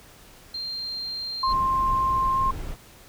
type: tone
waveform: sine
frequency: 4179 Hz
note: C8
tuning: 3 cents flat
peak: -29 dBFS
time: 0.54-1.53 s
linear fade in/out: 5 ms
type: tone with pitch glide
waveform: sine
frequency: 1055 to 1062.3 Hz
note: C6 to C6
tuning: +14 to +26 cents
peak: -20 dBFS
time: 1.43-2.51 s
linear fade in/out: 5 ms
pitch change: +12 cents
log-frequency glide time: 2.31-2.38 s
type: noise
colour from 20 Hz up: brown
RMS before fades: -32 dBFS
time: 1.46-2.77 s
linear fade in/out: 50 ms
effects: pink hiss -50 dBFS RMS until 3.08 s